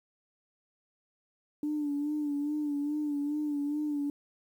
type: tone with vibrato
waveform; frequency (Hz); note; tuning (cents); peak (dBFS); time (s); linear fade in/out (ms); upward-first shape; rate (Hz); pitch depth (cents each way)
sine; 293.7; D4; 0; -28; 1.63-4.1; 2; sine; 2.4; 48
effects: tanh soft clip ceiling -24 dBFS + 10-bit